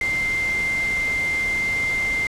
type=tone in noise; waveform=sine; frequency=2093 Hz; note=C7; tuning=in tune; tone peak=-20 dBFS; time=0.01-2.27 s; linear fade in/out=2 ms; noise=pink; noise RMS=-33 dBFS; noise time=0.01-2.27 s; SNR=+10 dB; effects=low-pass 9000 Hz 12 dB/octave